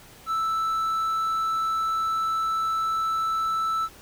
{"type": "tone", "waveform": "triangle", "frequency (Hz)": 1318.5, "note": "E6", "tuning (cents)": 0, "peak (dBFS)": -21, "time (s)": [0.26, 3.89], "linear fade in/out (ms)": 50, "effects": ["pink hiss -49 dBFS RMS until 4.01 s"]}